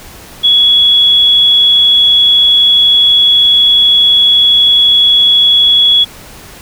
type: tone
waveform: sine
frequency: 3367 Hz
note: G#7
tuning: 23 cents sharp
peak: -4 dBFS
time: 0.43-6.05 s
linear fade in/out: 20 ms
effects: pink hiss -33 dBFS RMS until 6.61 s